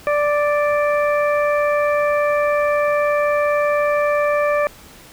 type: harmonic tone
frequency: 587.3 Hz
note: D5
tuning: in tune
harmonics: 1 / 2 / 3 / 4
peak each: -16 / -22 / -26 / -28 dBFS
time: 0.07-4.67 s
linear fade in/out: 0 ms
effects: pink hiss -43 dBFS RMS until 5.12 s